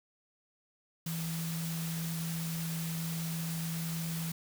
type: tone in noise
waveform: sine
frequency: 164.5 Hz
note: E3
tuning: 3 cents flat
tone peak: -34 dBFS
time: 1.06-4.32 s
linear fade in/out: 5 ms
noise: white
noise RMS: -42 dBFS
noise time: 1.06-4.32 s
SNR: +5 dB
effects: none